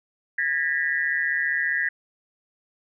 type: tone cluster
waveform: sine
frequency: 1642 / 1817 / 1952 Hz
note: G#6 / A#6 / B6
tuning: -20 / -45 / -21 cents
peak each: -26 dBFS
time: 0.38-1.89 s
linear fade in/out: 5 ms
effects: none